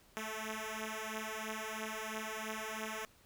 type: beating tone pair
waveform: 5% pulse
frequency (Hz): 216.9 / 219.9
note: A3 / A3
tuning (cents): -25 / -1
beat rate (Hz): 3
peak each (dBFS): -31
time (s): 0.17-3.05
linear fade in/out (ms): 0
effects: pink hiss -65 dBFS RMS until 3.25 s